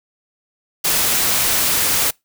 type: noise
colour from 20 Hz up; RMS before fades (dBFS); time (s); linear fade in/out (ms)
white; -17; 0.84-2.11; 10
effects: noise-tail reverb RT60 0.2 s tail -26 dB re dry